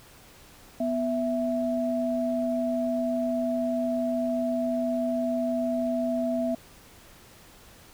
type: tone pair together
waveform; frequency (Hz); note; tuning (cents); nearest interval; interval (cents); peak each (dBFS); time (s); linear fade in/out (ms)
sine; 247.2 / 660; B3 / E5; +2 / +2; octave + perfect fourth; 1700; -27; 0.8-6.55; 5
effects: pink hiss -52 dBFS RMS until 7.93 s